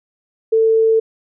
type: tone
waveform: sine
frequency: 446.2 Hz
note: A4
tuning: 24 cents sharp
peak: -10 dBFS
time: 0.52-1 s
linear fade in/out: 10 ms
effects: none